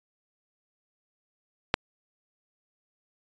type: click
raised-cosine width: 0.3 ms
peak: -4 dBFS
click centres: 1.741 s
effects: resampled to 16000 Hz